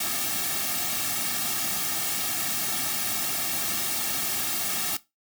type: noise with comb filter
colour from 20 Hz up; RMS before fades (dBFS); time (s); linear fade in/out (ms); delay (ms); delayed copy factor
white; -28; 0-4.97; 5; 2; -0.95
effects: noise-tail reverb RT60 0.2 s tail -17 dB re dry